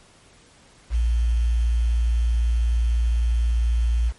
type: tone with quantisation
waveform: sine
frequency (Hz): 58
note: A#1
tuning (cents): -8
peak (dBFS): -17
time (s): 0.9-4.13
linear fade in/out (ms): 50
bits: 7
effects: pink hiss -53 dBFS RMS until 4.18 s + MP3 48 kbps